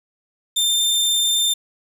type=tone; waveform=sawtooth; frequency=3591 Hz; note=A7; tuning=35 cents sharp; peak=-13 dBFS; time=0.56-1.54 s; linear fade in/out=10 ms; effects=resampled to 32000 Hz + 8-bit